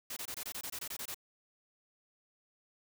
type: noise bursts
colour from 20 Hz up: white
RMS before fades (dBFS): -41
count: 12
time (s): 0.1-1.145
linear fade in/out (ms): 5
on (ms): 66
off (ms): 23
effects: none